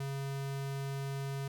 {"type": "tone", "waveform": "square", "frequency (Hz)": 137.6, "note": "C#3", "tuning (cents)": -12, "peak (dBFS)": -36, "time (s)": [0, 1.48], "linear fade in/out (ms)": 5, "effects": []}